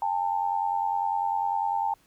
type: tone pair together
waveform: sine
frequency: 808 / 898 Hz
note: G#5 / A5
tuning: -48 / +35 cents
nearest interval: major second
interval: 183 cents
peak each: -27 dBFS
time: 0.02-1.94 s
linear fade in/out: 2 ms
effects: pink hiss -63 dBFS RMS until 2.06 s